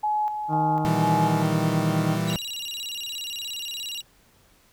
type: tone with tremolo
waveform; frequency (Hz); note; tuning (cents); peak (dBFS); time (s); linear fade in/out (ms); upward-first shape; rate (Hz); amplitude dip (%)
sine; 847; G#5; +34; -21; 0.03-1.43; 10; square; 2; 50
type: harmonic tone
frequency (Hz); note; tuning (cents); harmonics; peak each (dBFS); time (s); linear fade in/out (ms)
155.56; D#3; 0; 1 / 2 / 3 / 4 / 5 / 6 / 7 / 8 / 9; -26 / -29 / -38 / -35 / -36 / -41 / -40 / -43 / -44; 0.48-2.19; 50
type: chord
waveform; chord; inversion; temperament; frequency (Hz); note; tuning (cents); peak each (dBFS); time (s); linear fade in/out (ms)
40% pulse; E diminished; second; equal; 116.54 / 164.81 / 196; Bb2 / E3 / G3; 0 / 0 / 0; -29 / -25 / -28; 0.85-2.36; 0
type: tone with vibrato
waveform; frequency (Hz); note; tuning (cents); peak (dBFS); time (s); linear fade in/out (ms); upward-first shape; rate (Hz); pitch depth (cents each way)
35% pulse; 3322; G#7; 0; -29; 2.27-4.02; 20; square; 17; 280
effects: pink hiss -59 dBFS RMS until 4.72 s